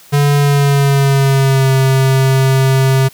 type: tone with pitch glide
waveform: square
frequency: 143.7 to 133.3 Hz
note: D3 to C3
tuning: -37 to +33 cents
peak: -9 dBFS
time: 0.12-3.09 s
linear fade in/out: 20 ms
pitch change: -130 cents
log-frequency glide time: 0.36-1.71 s
effects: white hiss -42 dBFS RMS until 3.13 s